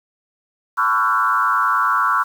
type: tone with frequency modulation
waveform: sine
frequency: 1232 Hz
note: D#6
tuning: 17 cents flat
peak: -14 dBFS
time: 0.77-2.24 s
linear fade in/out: 20 ms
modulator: 109 Hz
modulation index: 2.2
effects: 7-bit